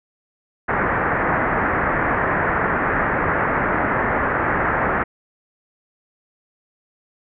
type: low-pass noise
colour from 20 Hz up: white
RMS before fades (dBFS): -20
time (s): 0.68-5.04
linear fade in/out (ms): 10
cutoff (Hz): 1900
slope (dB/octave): 48
effects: none